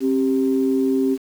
sine tone pair together, 267 / 392 Hz, C4 / G4, +35 / 0 cents, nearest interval perfect fifth, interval 665 cents, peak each -17 / -20 dBFS, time 0-1.18 s, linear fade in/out 50 ms, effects tanh soft clip ceiling -8 dBFS + 7-bit

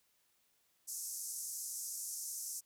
pink band-pass noise, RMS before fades -43 dBFS, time 0.87-2.61 s, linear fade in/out 20 ms, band 5700 to 13000 Hz, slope 48 dB/octave, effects white hiss -75 dBFS RMS until 2.65 s

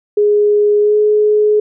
sine tone with pitch glide, 415.6 to 422.4 Hz, G#4 to G#4, +1 to +29 cents, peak -8 dBFS, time 0.17-1.6 s, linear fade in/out 5 ms, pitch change +28 cents, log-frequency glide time 0.8-0.97 s, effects none

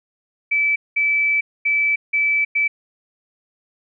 sine tone bursts at uneven times, 2310 Hz, D7, 29 cents flat, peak -15 dBFS, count 5, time 0.51-0.76 / 0.96-1.41 / 1.65-1.96 / 2.13-2.45 / 2.55-2.68 s, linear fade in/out 10 ms, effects none

